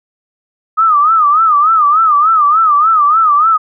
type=tone with vibrato; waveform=sine; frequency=1241 Hz; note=D#6; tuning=5 cents flat; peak=-6 dBFS; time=0.77-3.58 s; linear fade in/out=20 ms; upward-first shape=sine; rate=3.4 Hz; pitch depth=130 cents each way; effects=none